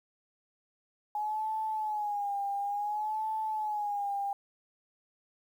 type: tone with vibrato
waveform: sine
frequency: 836 Hz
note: G#5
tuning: 11 cents sharp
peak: -30 dBFS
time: 1.15-4.33 s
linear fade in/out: 2 ms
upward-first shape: sine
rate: 0.57 Hz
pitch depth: 77 cents each way
effects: 10-bit